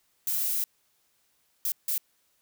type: noise bursts at uneven times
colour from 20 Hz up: violet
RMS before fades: -28 dBFS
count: 3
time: 0.27-0.64 / 1.65-1.72 / 1.88-1.98 s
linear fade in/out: 2 ms
effects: white hiss -70 dBFS RMS until 2.41 s